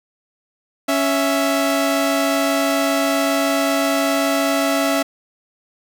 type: tone pair together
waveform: sawtooth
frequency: 277.9 / 661 Hz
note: C#4 / E5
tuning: +4 / +5 cents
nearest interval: octave + minor third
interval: 1501 cents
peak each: -15 dBFS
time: 0.88-5.03 s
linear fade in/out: 10 ms
effects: none